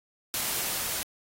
white noise with level ramp, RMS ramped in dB -29 to -32 dBFS, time 0.34-1.03 s, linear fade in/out 0 ms, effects AAC 48 kbps

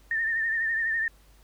sine tone with vibrato, 1810 Hz, A6, 48 cents sharp, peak -24 dBFS, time 0.11-1.08 s, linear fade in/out 2 ms, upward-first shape triangle, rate 12 Hz, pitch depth 62 cents each way, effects added 50 Hz sine -54 dBFS peak until 1.43 s + pink hiss -61 dBFS RMS until 1.43 s

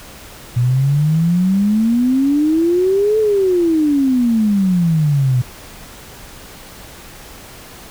sine exponential two-way sweep, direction up then down, 118.7 to 440 to 122 Hz, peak -11 dBFS, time 0.56-5.42 s, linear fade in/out 10 ms, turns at 3.19 s, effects pink hiss -37 dBFS RMS until 7.9 s

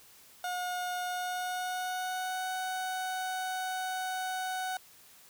30% pulse tone with pitch glide, 721 to 746 Hz, F#5 to F#5, -45 to +14 cents, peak -30 dBFS, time 0.44-4.77 s, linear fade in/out 2 ms, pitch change +59 cents, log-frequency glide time 1.05-2.49 s, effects white hiss -57 dBFS RMS until 5.29 s

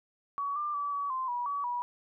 sine tone with pitch steps, 1130 / 1191 / 1151 / 1137 / 1040 / 969 / 1138 / 970 Hz, C#6 / D6 / D6 / C#6 / C6 / B5 / C#6 / B5, +33 / +24 / -35 / +44 / -11 / -33 / +45 / -31 cents, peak -30 dBFS, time 0.38-1.82 s, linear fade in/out 0 ms, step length 180 ms, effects none

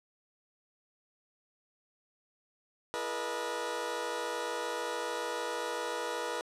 20% pulse tone cluster, 338.2 / 430.5 / 483.8 / 611 Hz, E4 / A4 / B4 / D#5, +44 / -38 / -36 / -32 cents, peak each -39 / -36 / -31 / -36 dBFS, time 2.94-6.41 s, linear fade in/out 0 ms, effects low-pass 10000 Hz 12 dB/octave

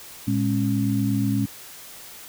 sine tone cluster, 113.8 / 206.1 / 274.4 Hz, A#2 / G#3 / C#4, -41 / -13 / -17 cents, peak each -24 dBFS, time 0.27-1.46 s, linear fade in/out 10 ms, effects white hiss -42 dBFS RMS until 2.28 s

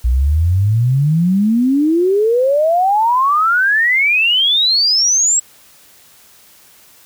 sine exponential sweep, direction up, 58.27 to 7770 Hz, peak -10 dBFS, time 0.04-5.4 s, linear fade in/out 10 ms, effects white hiss -46 dBFS RMS until 7.05 s

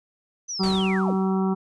sine linear sweep, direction down, 6130 to 65.41 Hz, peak -28 dBFS, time 0.48-1.15 s, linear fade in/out 20 ms
harmonic tone, 190.4 Hz, F#3, 50 cents sharp, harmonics 1 / 2 / 4 / 5 / 6 / 7, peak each -21 / -27 / -33 / -35 / -37 / -38 dBFS, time 0.59-1.55 s, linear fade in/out 20 ms
pink noise with exponential decay, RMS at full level -32 dBFS, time 0.63-1.42 s, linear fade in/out 5 ms, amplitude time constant 170 ms
effects resampled to 22050 Hz

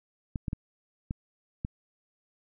clicks, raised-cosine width 5 ms, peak -19 dBFS, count 5, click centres 0.358 / 0.482 / 0.531 / 1.109 / 1.649 s, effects none

